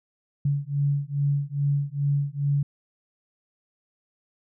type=beating tone pair; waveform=sine; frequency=141.1 / 143.5 Hz; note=C#3 / D3; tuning=+31 / -40 cents; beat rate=2.4 Hz; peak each=-25 dBFS; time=0.45-2.63 s; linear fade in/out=5 ms; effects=none